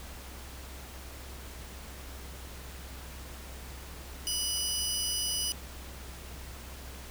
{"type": "tone pair together", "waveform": "20% pulse", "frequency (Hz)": [2953, 4966], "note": ["F#7", "D#8"], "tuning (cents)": [-4, -4], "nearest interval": "major sixth", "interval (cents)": 900, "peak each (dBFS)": -27, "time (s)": [4.27, 5.52], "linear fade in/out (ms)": 0, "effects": ["added 65 Hz sine -44 dBFS peak until 7.1 s", "pink hiss -47 dBFS RMS until 7.1 s"]}